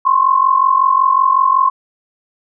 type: tone pair together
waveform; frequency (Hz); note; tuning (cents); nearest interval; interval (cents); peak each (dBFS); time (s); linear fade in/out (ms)
sine; 1040 / 1085.4; C6 / C#6; -11 / -37; minor second; 74; -12; 0.05-1.7; 10
effects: none